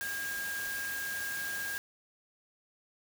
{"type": "tone in noise", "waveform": "sine", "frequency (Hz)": 1619, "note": "G#6", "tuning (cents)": -45, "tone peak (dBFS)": -35, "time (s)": [0.01, 1.78], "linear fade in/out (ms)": 0, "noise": "white", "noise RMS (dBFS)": -41, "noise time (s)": [0.01, 1.78], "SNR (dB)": 3, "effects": []}